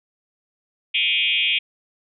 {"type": "tone with frequency modulation", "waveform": "sine", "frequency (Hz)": 2840, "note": "F7", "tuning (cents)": 28, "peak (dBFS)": -17, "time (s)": [0.94, 1.59], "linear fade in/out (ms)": 10, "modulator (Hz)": 163, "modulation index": 3.5, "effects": []}